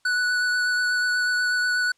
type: tone with vibrato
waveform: square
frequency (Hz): 1480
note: F#6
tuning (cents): 0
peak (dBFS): -21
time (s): 0.05-1.92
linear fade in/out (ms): 5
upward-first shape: triangle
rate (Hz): 8.2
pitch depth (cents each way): 15
effects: white hiss -66 dBFS RMS until 1.97 s + low-pass 7000 Hz 12 dB/octave